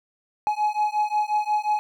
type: beating tone pair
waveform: triangle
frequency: 841 / 846.6 Hz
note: G#5 / G#5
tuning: +22 / +33 cents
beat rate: 5.6 Hz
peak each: -22 dBFS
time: 0.47-1.79 s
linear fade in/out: 0 ms
effects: none